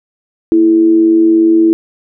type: tone with amplitude modulation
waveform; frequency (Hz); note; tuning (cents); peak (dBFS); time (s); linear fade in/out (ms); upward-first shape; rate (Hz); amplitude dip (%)
sine; 329.6; E4; 0; -3; 0.52-1.73; 0; sine; 96.9; 45
effects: none